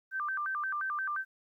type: tone with vibrato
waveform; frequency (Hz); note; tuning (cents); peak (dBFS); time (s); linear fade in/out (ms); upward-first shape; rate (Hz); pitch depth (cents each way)
sine; 1358; F6; -49; -31; 0.11-1.25; 50; square; 5.7; 230
effects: 12-bit